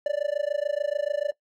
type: tone with amplitude modulation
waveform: triangle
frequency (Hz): 585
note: D5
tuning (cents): -7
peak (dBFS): -18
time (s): 0.06-1.32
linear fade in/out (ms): 2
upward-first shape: sine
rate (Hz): 26.9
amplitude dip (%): 100
effects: noise-tail reverb RT60 0.1 s tail -18 dB re dry